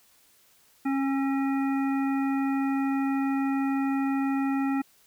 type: harmonic tone with a mistuned harmonic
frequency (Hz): 272.6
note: C#4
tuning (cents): -29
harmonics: 1 / 3 / 5 / 7 / 9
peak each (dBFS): -24 / -34 / -38 / -41 / -43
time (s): 0.85-4.82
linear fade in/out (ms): 10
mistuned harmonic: 5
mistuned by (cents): -25
effects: white hiss -61 dBFS RMS until 5.06 s